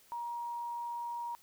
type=tone; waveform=sine; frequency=947 Hz; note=A#5; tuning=27 cents sharp; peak=-36 dBFS; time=0.12-1.35 s; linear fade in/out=0 ms; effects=white hiss -63 dBFS RMS until 1.42 s